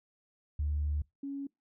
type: tone pair in turn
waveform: sine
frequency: 74 / 278.3 Hz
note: D2 / C#4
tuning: +14 / +7 cents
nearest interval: octave + major seventh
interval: 2293 cents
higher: second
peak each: -28 / -35 dBFS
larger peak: first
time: 0.59-1.02 / 1.23-1.47 s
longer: first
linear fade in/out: 5 ms
effects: noise-tail reverb RT60 0.2 s tail -25 dB re dry + tanh soft clip ceiling -24 dBFS